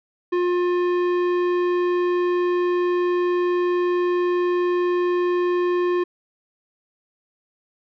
sine tone with tanh clipping, 355.1 Hz, F4, 29 cents sharp, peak -20 dBFS, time 0.32-6.04 s, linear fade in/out 10 ms, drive 14 dB, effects none

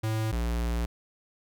square tone pair in turn, 110 / 58.46 Hz, A2 / A#1, 0 / +6 cents, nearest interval major seventh, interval 1094 cents, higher first, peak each -27 dBFS, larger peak neither, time 0.03-0.32 / 0.32-0.86 s, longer second, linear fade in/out 10 ms, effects none

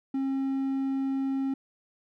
triangle tone, 269.5 Hz, C#4, 49 cents flat, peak -24 dBFS, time 0.14-1.54 s, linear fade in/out 5 ms, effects none

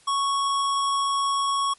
square tone, 1108.7 Hz, C#6, in tune, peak -22 dBFS, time 0.07-1.74 s, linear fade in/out 10 ms, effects white hiss -56 dBFS RMS until 1.78 s + MP3 48 kbps

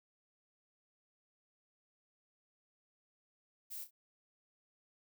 violet noise with echo, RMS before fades -45 dBFS, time 3.7-3.85 s, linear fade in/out 20 ms, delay 30 ms, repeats 2, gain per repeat -10 dB, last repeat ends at 3.91 s, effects none

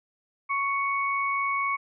sine tone pair together, 1108.7 / 2224 Hz, C#6 / C#7, 0 / +5 cents, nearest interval octave, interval 1205 cents, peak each -26 / -28 dBFS, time 0.49-1.77 s, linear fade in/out 20 ms, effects none

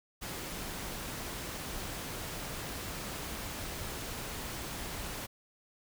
pink noise, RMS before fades -40 dBFS, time 0.21-5.27 s, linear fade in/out 20 ms, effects none

